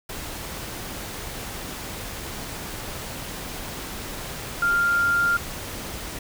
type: tone in noise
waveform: sine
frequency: 1396.9 Hz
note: F6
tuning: in tune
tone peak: -18 dBFS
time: 4.62-5.37 s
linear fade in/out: 5 ms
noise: pink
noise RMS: -34 dBFS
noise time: 0.09-6.19 s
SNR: +13 dB
effects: none